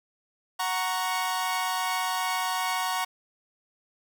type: chord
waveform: sawtooth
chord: F# major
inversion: none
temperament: equal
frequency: 740 / 932.3 / 1108.7 Hz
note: F#5 / A#5 / C#6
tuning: 0 / 0 / 0 cents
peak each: -27 dBFS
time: 0.59-3.05 s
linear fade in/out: 10 ms
effects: none